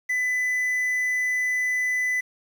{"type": "tone with quantisation", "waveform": "triangle", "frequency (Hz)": 2000, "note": "B6", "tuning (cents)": 21, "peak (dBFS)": -20, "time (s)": [0.09, 2.21], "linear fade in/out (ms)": 10, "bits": 8, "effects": []}